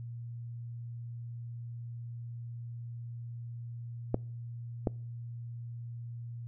clicks, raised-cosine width 2 ms, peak -14 dBFS, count 2, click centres 4.144 / 4.872 s, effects noise-tail reverb RT60 0.5 s tail -26 dB re dry + added 118 Hz sine -39 dBFS peak until 6.47 s

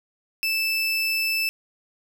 30% pulse tone, 2637 Hz, E7, in tune, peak -19 dBFS, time 0.43-1.49 s, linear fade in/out 0 ms, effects none

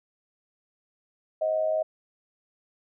sine tone with amplitude modulation, 630 Hz, D#5, 21 cents sharp, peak -20 dBFS, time 1.41-1.83 s, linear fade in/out 10 ms, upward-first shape sine, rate 103 Hz, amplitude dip 60%, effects none

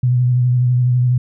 sine tone with vibrato, 124.3 Hz, B2, 12 cents sharp, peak -11 dBFS, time 0.03-1.18 s, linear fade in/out 5 ms, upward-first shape sine, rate 12 Hz, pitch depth 29 cents each way, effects none

